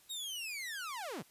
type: linear sweep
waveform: sawtooth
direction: down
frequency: 3822 to 107.4 Hz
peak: -36 dBFS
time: 0.09-1.23 s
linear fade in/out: 20 ms
effects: white hiss -64 dBFS RMS until 1.3 s + resampled to 32000 Hz